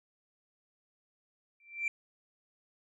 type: tone with exponential growth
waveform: sine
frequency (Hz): 2349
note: D7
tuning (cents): 0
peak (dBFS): -25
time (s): 1.6-1.88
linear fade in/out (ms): 2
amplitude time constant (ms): 60
effects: tanh soft clip ceiling -26 dBFS